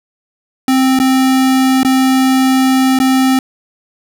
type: tone with dropouts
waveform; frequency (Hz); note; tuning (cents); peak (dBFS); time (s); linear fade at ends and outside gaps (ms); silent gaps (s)
square; 262.2; C4; +4; -9; 0.68-3.39; 2; 0.99-0.999 / 1.832-1.848 / 2.989-3
effects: none